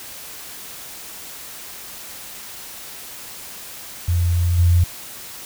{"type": "tone with level steps", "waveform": "sine", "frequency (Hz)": 86.9, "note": "F2", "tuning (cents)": -8, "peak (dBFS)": [-15, -11], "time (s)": [4.08, 4.84], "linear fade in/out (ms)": 5, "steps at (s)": 4.58, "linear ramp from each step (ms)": 10, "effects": ["white hiss -36 dBFS RMS until 5.45 s"]}